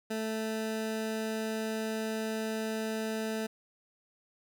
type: tone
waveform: 20% pulse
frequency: 220 Hz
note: A3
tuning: in tune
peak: -27 dBFS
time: 0.1-3.47 s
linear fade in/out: 10 ms
effects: none